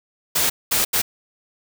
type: noise bursts at uneven times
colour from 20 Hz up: white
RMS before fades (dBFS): -19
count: 3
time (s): 0.35-0.5 / 0.71-0.85 / 0.93-1.02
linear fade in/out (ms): 10
effects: none